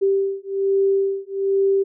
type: beating tone pair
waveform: sine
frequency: 390.9 / 392.1 Hz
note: G4 / G4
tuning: -5 / 0 cents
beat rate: 1.2 Hz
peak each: -20 dBFS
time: 0.01-1.84 s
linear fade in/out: 20 ms
effects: none